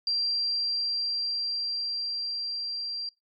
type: tone with level ramp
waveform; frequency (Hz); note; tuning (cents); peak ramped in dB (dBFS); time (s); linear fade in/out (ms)
sine; 4731; D8; +12; -24 to -31; 0.07-3.09; 2
effects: noise-tail reverb RT60 0.2 s tail -22 dB re dry + MP3 64 kbps